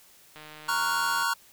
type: click train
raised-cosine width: 0.3 ms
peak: -29 dBFS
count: 134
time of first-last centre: 0.36-1.229 s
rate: 153 Hz
type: chord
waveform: square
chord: Gb major seventh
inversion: first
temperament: equal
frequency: 932.3 / 1108.7 / 1396.9 / 1480 Hz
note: Bb5 / Db6 / F6 / Gb6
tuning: 0 / 0 / 0 / 0 cents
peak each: -31 dBFS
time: 0.68-1.34 s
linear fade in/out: 10 ms
effects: white hiss -56 dBFS RMS until 1.52 s